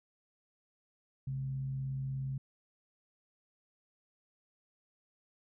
sine tone with frequency modulation, 134.4 Hz, C3, 47 cents sharp, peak -34 dBFS, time 1.27-2.38 s, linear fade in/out 5 ms, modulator 77.1 Hz, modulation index 0.22, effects none

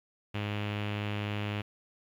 sawtooth tone with low-pass filter, 103.8 Hz, G#2, in tune, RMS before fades -34 dBFS, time 0.34-1.62 s, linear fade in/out 10 ms, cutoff 2800 Hz, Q 3.5, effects 10-bit

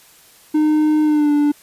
triangle tone with pitch glide, 305.9 to 292.8 Hz, D#4 to D4, -29 to -5 cents, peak -10 dBFS, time 0.54-1.52 s, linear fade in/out 10 ms, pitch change -76 cents, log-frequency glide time 1.03-1.32 s, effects white hiss -48 dBFS RMS until 1.62 s + resampled to 32000 Hz

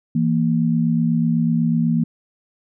sine tone pair together, 164.81 / 232.9 Hz, E3 / A#3, 0 / -1 cents, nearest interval tritone, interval 599 cents, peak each -18 dBFS, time 0.15-2.04 s, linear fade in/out 5 ms, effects none

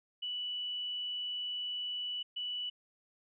sine tone bursts at uneven times, 2960 Hz, F#7, in tune, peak -35 dBFS, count 2, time 0.22-2.23 / 2.36-2.7 s, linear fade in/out 10 ms, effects none

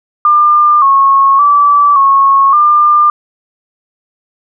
sine tone with pitch steps, 1199 / 1095 / 1157 / 1097 / 1198 Hz, D6 / C#6 / D6 / C#6 / D6, +36 / -22 / -26 / -18 / +34 cents, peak -4 dBFS, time 0.25-3.1 s, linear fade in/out 2 ms, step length 570 ms, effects none

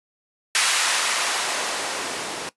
blue noise with band-pass filter sweep, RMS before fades -24 dBFS, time 0.55-2.49 s, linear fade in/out 0 ms, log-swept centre 1600 to 280 Hz, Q 0.73, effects noise-tail reverb RT60 0.1 s tail -17 dB re dry + resampled to 24000 Hz

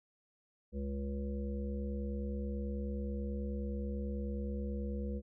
harmonic tone, 69.3 Hz, C#2, in tune, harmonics 1 / 3 / 5 / 7 / 8, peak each -37 / -40 / -49 / -45 / -54 dBFS, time 0.72-5.22 s, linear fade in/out 50 ms, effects none

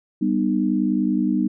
sine chord, G augmented, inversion none, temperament equal with one note detuned, 196 / 246.9 / 306 Hz, G3 / B3 / D#4, 0 / 0 / -29 cents, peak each -22 dBFS, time 0.21-1.48 s, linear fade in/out 10 ms, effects none

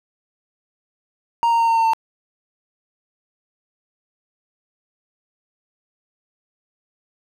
triangle tone with pitch steps, 932.3 / 925.9 / 919.5 / 913.1 / 906.8 / 900.5 Hz, A#5 / A#5 / A#5 / A#5 / A#5 / A5, 0 / -12 / -24 / -36 / -48 / +40 cents, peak -12 dBFS, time 1.43-1.934 s, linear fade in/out 0 ms, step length 84 ms, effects none

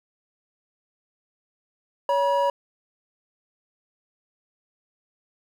triangle tone pair together, 562 / 962.6 Hz, C#5 / B5, +24 / -45 cents, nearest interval major sixth, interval 931 cents, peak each -20 dBFS, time 2.09-2.5 s, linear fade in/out 2 ms, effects 9-bit

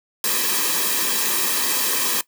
white noise with comb filter, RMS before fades -21 dBFS, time 0.24-2.21 s, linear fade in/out 2 ms, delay 1.4 ms, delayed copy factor -0.65, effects noise-tail reverb RT60 0.1 s tail -18 dB re dry + high-pass 200 Hz 12 dB/octave

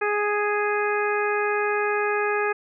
harmonic tone, 415.3 Hz, G#4, in tune, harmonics 1 / 2 / 3 / 4 / 5 / 6, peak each -24 / -29 / -29 / -28 / -34 / -32 dBFS, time 0.01-2.53 s, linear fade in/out 10 ms, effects none

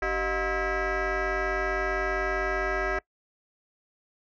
sine tone with frequency modulation, 622.3 Hz, D#5, in tune, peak -23 dBFS, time 0.02-2.99 s, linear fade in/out 5 ms, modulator 335 Hz, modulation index 4.1, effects noise-tail reverb RT60 0.1 s tail -23 dB re dry + tanh soft clip ceiling -23 dBFS

